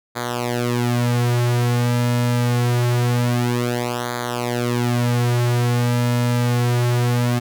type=tone with flanger; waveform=sawtooth; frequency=121.1 Hz; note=B2; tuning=34 cents flat; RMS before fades=-19 dBFS; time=0.15-7.4 s; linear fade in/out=20 ms; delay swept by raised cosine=0.36 to 5.66 ms; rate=0.25 Hz; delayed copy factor=-0.9; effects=none